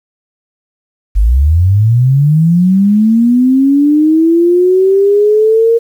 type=linear sweep; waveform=sine; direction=up; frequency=46.25 to 466.2 Hz; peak=-5 dBFS; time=1.15-5.79 s; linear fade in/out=20 ms; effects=7-bit